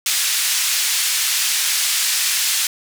white band-pass noise, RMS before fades -19 dBFS, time 0.06-2.67 s, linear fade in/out 2 ms, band 2000 to 9200 Hz, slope 12 dB/octave, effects none

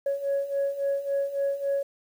sine beating tone pair, 554.4 / 558 Hz, C#5 / C#5, 0 / +11 cents, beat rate 3.6 Hz, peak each -29 / -25 dBFS, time 0.06-1.83 s, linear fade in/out 5 ms, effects tanh soft clip ceiling -20 dBFS + 9-bit

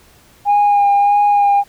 sine tone with vibrato, 814 Hz, G#5, 35 cents flat, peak -7 dBFS, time 0.45-1.64 s, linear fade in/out 50 ms, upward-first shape sine, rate 1.6 Hz, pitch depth 18 cents each way, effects tanh soft clip ceiling -7 dBFS + pink hiss -48 dBFS RMS until 1.68 s

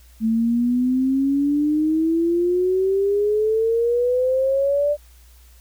sine exponential sweep, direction up, 220 to 593 Hz, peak -16 dBFS, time 0.2-4.97 s, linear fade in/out 50 ms, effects added 60 Hz sine -46 dBFS peak until 5.6 s + white hiss -55 dBFS RMS until 5.6 s

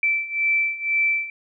sine beating tone pair, 2328 / 2330 Hz, D7 / D7, -16 / -14 cents, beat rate 2 Hz, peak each -24 / -21 dBFS, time 0.03-1.3 s, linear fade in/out 2 ms, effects none

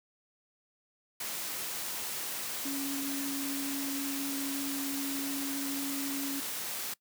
sine tone in noise, 277.2 Hz, C#4, in tune, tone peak -34 dBFS, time 2.65-6.4 s, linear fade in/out 5 ms, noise white, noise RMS -37 dBFS, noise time 1.2-6.94 s, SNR 0 dB, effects noise-tail reverb RT60 0.1 s tail -22 dB re dry + high-pass 150 Hz 12 dB/octave

